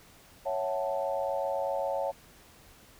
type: chord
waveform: sine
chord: F# minor seventh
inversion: second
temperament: equal with one note detuned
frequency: 554.4 / 659.3 / 746.9 / 880 Hz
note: C#5 / E5 / F#5 / A5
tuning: 0 / 0 / +16 / 0 cents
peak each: -31 / -35 / -36 / -36 dBFS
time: 0.45-2.12 s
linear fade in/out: 20 ms
effects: pink hiss -56 dBFS RMS until 2.99 s